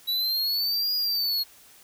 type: exponential two-way sweep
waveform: square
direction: up then down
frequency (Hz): 3906 to 4900 to 4285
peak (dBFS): -24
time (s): 0.07-1.44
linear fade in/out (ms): 20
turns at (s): 0.95
effects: white hiss -53 dBFS RMS until 1.83 s